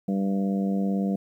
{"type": "harmonic tone", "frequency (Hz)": 98, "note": "G2", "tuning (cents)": 0, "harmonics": [2, 3, 4, 5, 6, 7], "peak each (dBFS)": [-23, -33, -39, -35, -42, -38], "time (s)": [0.08, 1.16], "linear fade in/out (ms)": 5, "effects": ["10-bit"]}